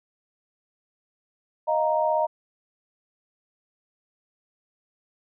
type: chord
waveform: sine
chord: Eb suspended second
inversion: none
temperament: equal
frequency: 622.3 / 698.5 / 932.3 Hz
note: Eb5 / F5 / Bb5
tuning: 0 / 0 / 0 cents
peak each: -23 / -28 / -24 dBFS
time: 1.67-2.27 s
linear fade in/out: 20 ms
effects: none